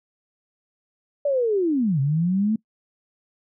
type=linear two-way sweep; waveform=sine; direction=down then up; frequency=587.3 to 131.9 to 224.5 Hz; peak=-18 dBFS; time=1.25-2.56 s; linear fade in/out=5 ms; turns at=2 s; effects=noise-tail reverb RT60 0.1 s tail -23 dB re dry